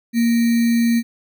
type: tone with sample-and-hold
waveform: sine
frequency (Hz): 233.1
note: A#3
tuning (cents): 0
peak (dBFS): -13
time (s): 0.13-1.03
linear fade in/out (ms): 50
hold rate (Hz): 2100
effects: none